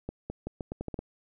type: accelerating click train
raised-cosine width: 2 ms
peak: -21 dBFS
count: 9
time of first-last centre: 0.09-0.99 s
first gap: 210 ms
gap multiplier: 0.81
effects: none